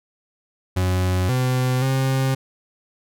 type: tone with pitch steps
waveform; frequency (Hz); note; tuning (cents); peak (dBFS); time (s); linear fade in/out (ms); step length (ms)
40% pulse; 91.9 / 127.5 / 133.1; F#2 / C3 / C3; -11 / -44 / +30; -17; 0.76-2.35; 10; 530
effects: none